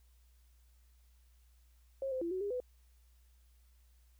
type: tone with pitch steps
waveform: sine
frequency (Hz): 539 / 517 / 339.4 / 372.6 / 405.7 / 500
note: C#5 / C5 / F4 / F#4 / G#4 / B4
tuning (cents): -49 / -21 / -49 / +12 / -41 / +21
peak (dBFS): -34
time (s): 2.02-2.602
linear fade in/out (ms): 2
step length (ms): 97
effects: added 60 Hz sine -62 dBFS peak until 4.19 s + white hiss -75 dBFS RMS until 4.19 s